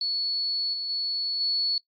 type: tone with level steps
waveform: sine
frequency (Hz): 4409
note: C#8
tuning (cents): -10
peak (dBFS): -25 / -29 / -26 / -23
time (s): 0.01-1.78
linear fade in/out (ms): 2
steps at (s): 0.73 / 0.89 / 1.4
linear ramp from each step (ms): 10
effects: noise-tail reverb RT60 0.1 s tail -20 dB re dry + AAC 48 kbps